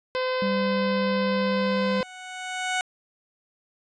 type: harmonic tone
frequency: 512 Hz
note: C5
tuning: 38 cents flat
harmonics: 1 / 2 / 3 / 4 / 5 / 6 / 7 / 8 / 9 / 10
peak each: -25 / -31 / -35 / -37 / -39 / -41 / -42 / -43 / -44 / -45 dBFS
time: 0.15-2.03 s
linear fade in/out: 0 ms
type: tone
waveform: triangle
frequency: 196 Hz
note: G3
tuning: in tune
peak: -23 dBFS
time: 0.42-2.01 s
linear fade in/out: 2 ms
type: tone with exponential growth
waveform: 15% pulse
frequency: 740 Hz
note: F#5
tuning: in tune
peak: -16 dBFS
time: 1.29-2.81 s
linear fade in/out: 1 ms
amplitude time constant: 330 ms
effects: resampled to 22050 Hz